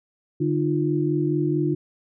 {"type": "tone cluster", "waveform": "sine", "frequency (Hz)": [148, 306.1, 350.6], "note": ["D3", "D#4", "F4"], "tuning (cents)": [14, -28, 7], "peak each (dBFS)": -24, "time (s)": [0.4, 1.75], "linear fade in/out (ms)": 10, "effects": []}